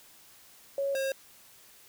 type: tone pair in turn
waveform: sine / square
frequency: 554.4 / 538 Hz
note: C#5 / C5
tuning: 0 / +48 cents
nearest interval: minor second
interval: 52 cents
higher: first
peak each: -27 / -29 dBFS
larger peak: first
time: 0.78-0.95 / 0.95-1.12 s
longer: neither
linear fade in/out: 2 ms
effects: white hiss -56 dBFS RMS until 1.88 s